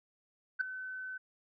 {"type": "tone with ADSR envelope", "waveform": "sine", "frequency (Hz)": 1518, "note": "F#6", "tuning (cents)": 44, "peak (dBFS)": -24, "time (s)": [0.59, 1.18], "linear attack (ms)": 21, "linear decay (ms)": 3, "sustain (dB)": -15, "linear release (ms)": 11, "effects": ["tanh soft clip ceiling -22 dBFS"]}